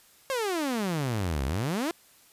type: exponential two-way sweep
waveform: sawtooth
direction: down then up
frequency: 552 to 63.2 to 356.4 Hz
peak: -23 dBFS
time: 0.3-1.91 s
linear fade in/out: 0 ms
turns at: 1.45 s
effects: white hiss -58 dBFS RMS until 2.32 s + resampled to 32000 Hz